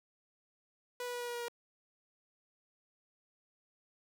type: tone with pitch steps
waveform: sawtooth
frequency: 491.6 / 488.8 / 486 / 483.2 / 480.4 / 477.6 / 474.9 Hz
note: B4 / B4 / B4 / B4 / B4 / A#4 / A#4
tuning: -8 / -18 / -28 / -38 / -48 / +42 / +32 cents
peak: -34 dBFS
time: 1-1.483 s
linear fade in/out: 2 ms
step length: 69 ms
effects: none